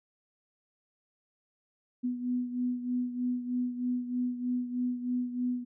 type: beating tone pair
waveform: sine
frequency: 246.9 / 250.1 Hz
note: B3 / B3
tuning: 0 / +22 cents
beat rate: 3.2 Hz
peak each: -30 / -36 dBFS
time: 2.03-5.65 s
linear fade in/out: 20 ms
effects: none